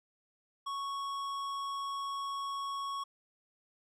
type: tone with tanh clipping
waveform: sine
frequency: 1108 Hz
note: C#6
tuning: 1 cent flat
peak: -37 dBFS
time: 0.66-3.04 s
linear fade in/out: 10 ms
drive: 14 dB
effects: none